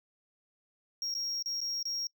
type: tone with dropouts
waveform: triangle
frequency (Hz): 5588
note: F8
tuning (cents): 0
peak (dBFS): -31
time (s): 1.02-2.07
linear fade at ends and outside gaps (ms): 1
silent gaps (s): 1.141-1.15 / 1.425-1.459 / 1.605-1.614 / 1.828-1.854
effects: noise-tail reverb RT60 0.1 s tail -26 dB re dry